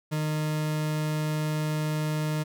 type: tone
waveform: 40% pulse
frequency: 153.5 Hz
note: D#3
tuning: 23 cents flat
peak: -25 dBFS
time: 0.11-2.44 s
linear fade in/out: 20 ms
effects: none